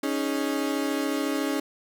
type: chord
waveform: 35% pulse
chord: C# suspended second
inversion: none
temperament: equal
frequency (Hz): 277.2 / 311.1 / 415.3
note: C#4 / D#4 / G#4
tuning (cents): 0 / 0 / 0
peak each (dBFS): -26 / -28 / -31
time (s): 0.03-1.6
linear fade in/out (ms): 5
effects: none